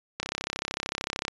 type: click train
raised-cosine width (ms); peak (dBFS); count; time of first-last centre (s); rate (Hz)
0.2; -12; 37; 0.2-1.281; 33.3
effects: resampled to 22050 Hz